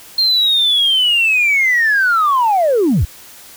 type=linear sweep; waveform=sine; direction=down; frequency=4224 to 51.1 Hz; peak=-9 dBFS; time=0.18-3.05 s; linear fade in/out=5 ms; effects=tanh soft clip ceiling -7 dBFS + white hiss -39 dBFS RMS until 3.56 s